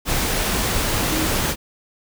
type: tone in noise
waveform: sine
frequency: 314.9 Hz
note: D#4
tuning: 21 cents sharp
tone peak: -24 dBFS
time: 1.08-1.29 s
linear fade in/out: 50 ms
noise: pink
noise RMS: -21 dBFS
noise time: 0.05-1.56 s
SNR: -6 dB
effects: none